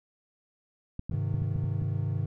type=clicks; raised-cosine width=5 ms; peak=-23 dBFS; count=8; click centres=0.994 / 1.096 / 1.137 / 1.342 / 1.42 / 1.561 / 1.64 / 1.819 s
type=chord; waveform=triangle; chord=Ab major; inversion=none; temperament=equal with one note detuned; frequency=101.45 / 130.81 / 155.56 Hz; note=Ab2 / C3 / Eb3; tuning=-40 / 0 / 0 cents; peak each=-28 / -30 / -32 dBFS; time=1.11-2.26 s; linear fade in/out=5 ms
effects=none